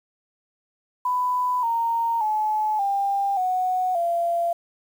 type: tone with pitch steps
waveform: sine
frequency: 996 / 923.9 / 857.1 / 795.1 / 737.6 / 684.2 Hz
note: B5 / A#5 / A5 / G5 / F#5 / F5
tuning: +14 / -16 / -46 / +24 / -6 / -36 cents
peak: -20 dBFS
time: 1.05-4.53 s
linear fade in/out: 5 ms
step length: 580 ms
effects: 8-bit